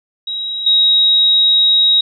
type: tone pair in turn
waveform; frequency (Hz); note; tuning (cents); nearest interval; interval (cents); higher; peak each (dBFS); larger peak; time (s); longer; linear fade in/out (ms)
sine; 3832 / 3803; A#7 / A#7; +47 / +34; unison; 13; first; -19 / -8; second; 0.27-0.66 / 0.66-2.01; second; 5
effects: none